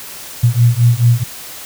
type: beating tone pair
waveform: sine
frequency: 116.9 / 121.5 Hz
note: A#2 / B2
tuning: +5 / -28 cents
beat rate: 4.6 Hz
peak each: -11 dBFS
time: 0.43-1.24 s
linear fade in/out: 10 ms
effects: white hiss -31 dBFS RMS until 1.65 s